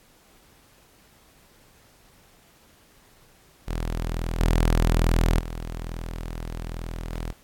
sawtooth tone with level steps, 41.16 Hz, E1, 2 cents flat, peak -22 / -14 / -27 / -25 dBFS, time 3.67-7.33 s, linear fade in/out 20 ms, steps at 4.39 / 5.39 / 7.12 s, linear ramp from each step 10 ms, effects pink hiss -57 dBFS RMS until 7.43 s + AAC 64 kbps

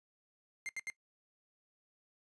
45% pulse tone bursts, 2100 Hz, C7, 6 cents sharp, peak -38 dBFS, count 3, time 0.66-0.9 s, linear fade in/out 0 ms, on 30 ms, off 75 ms, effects noise-tail reverb RT60 0.1 s tail -19 dB re dry + resampled to 22050 Hz

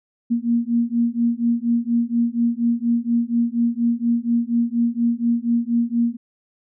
sine beating tone pair, 233.1 / 237.3 Hz, A#3 / A#3, 0 / +31 cents, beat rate 4.2 Hz, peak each -20 / -20 dBFS, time 0.3-6.17 s, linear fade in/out 20 ms, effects none

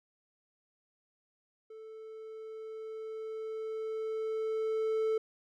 triangle tone with level ramp, 440 Hz, A4, in tune, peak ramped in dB -44 to -25 dBFS, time 1.7-5.18 s, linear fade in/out 5 ms, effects none

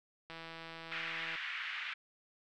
click train, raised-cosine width 0.3 ms, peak -31 dBFS, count 174, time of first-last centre 0.3-1.355 s, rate 164 Hz
pink band-pass noise, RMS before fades -41 dBFS, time 0.91-1.94 s, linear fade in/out 10 ms, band 1600 to 2800 Hz, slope 24 dB/octave
effects none

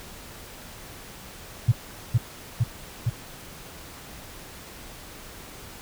sine tone with echo, 116.5 Hz, A#2, 1 cent flat, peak -13 dBFS, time 1.68-1.72 s, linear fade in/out 10 ms, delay 460 ms, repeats 3, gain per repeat -2 dB, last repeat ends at 3.1 s, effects pink hiss -43 dBFS RMS until 5.81 s

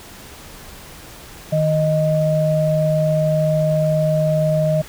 sine tone pair together, 155.57 / 622.3 Hz, D#3 / D#5, 0 / 0 cents, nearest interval 2 octaves, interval 2400 cents, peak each -17 dBFS, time 1.52-4.82 s, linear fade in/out 10 ms, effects pink hiss -39 dBFS RMS until 4.88 s

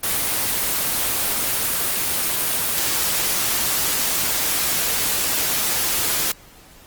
white noise, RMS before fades -21 dBFS, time 0.03-6.32 s, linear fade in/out 5 ms, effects pink hiss -47 dBFS RMS until 6.86 s + Opus 24 kbps

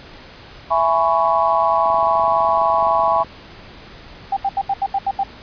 sine chord, C# minor seventh, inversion first, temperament just, 665.2 / 831.5 / 997.9 / 1108.7 Hz, E5 / G#5 / B5 / C#6, +16 / +2 / +18 / 0 cents, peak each -19 dBFS, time 0.7-3.24 s, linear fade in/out 20 ms
click train, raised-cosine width 2 ms, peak -25 dBFS, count 34, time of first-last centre 1.86-3.247 s, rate 23.8 Hz
sine tone bursts, 789 Hz, G5, 11 cents sharp, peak -15 dBFS, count 8, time 4.32-5.235 s, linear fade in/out 5 ms, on 47 ms, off 77 ms
effects pink hiss -40 dBFS RMS until 5.42 s + resampled to 11025 Hz

